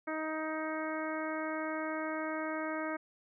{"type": "harmonic tone", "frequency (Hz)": 313.6, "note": "D#4", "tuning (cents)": 14, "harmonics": [1, 2, 3, 4, 5, 6, 7], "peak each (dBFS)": [-38, -39, -44, -42, -43, -47, -46], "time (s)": [0.07, 2.97], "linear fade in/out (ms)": 10, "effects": []}